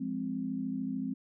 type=chord; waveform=sine; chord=F minor; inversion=none; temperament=equal; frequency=174.61 / 207.7 / 261.6 Hz; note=F3 / Ab3 / C4; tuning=0 / 0 / 0 cents; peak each=-40 / -37 / -34 dBFS; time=0-1.14 s; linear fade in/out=10 ms; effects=none